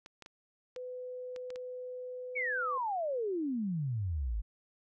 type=clicks; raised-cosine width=0.2 ms; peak=-31 dBFS; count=7; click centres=0.061 / 0.223 / 0.261 / 0.762 / 1.362 / 1.504 / 1.559 s
type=tone; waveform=sine; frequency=502 Hz; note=B4; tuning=28 cents sharp; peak=-39 dBFS; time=0.76-2.78 s; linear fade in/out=5 ms
type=exponential sweep; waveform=sine; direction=down; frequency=2321 to 48 Hz; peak=-31 dBFS; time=2.35-4.42 s; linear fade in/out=20 ms
effects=none